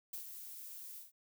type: noise with ADSR envelope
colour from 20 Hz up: violet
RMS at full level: -43 dBFS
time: 0.13-1.12 s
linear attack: 6 ms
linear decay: 100 ms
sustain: -6 dB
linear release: 150 ms
effects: none